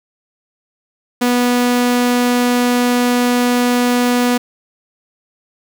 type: tone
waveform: sawtooth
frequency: 244.9 Hz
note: B3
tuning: 14 cents flat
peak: -8 dBFS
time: 1.21-4.38 s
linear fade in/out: 10 ms
effects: 8-bit